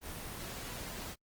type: noise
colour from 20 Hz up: pink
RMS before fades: -43 dBFS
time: 0.01-1.16 s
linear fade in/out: 50 ms
effects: noise-tail reverb RT60 0.1 s tail -26 dB re dry + Opus 24 kbps